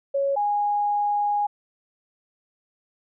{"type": "tone pair in turn", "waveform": "sine", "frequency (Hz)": [554.4, 824.2], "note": ["C#5", "G#5"], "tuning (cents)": [0, -13], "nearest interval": "perfect fifth", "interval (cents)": 687, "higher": "second", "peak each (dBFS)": -20, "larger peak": "neither", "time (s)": [[0.14, 0.36], [0.36, 1.47]], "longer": "second", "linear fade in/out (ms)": 10, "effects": []}